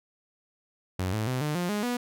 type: tone with pitch steps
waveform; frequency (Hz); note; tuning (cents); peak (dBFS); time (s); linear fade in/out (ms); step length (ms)
sawtooth; 92.5 / 108.74 / 127.83 / 150.27 / 176.65 / 207.7 / 244.1; F#2 / A2 / C3 / D3 / F3 / G#3 / B3; 0 / -20 / -40 / +40 / +20 / 0 / -20; -23; 0.99-1.97; 5; 140
effects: none